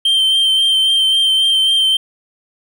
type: tone with vibrato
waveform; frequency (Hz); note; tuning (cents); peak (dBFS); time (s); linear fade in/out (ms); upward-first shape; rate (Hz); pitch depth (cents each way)
triangle; 3136; G7; 0; -9; 0.05-1.97; 5; sine; 3.7; 19
effects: none